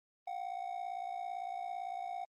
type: ring-modulated tone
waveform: triangle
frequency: 740 Hz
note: F#5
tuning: in tune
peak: -33 dBFS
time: 0.27-2.25 s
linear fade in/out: 5 ms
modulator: 28.9 Hz
effects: Opus 24 kbps